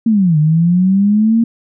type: linear two-way sweep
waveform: sine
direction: down then up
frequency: 233.1 to 148.9 to 233.1 Hz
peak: -8 dBFS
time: 0.06-1.44 s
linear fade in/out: 5 ms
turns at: 0.38 s
effects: none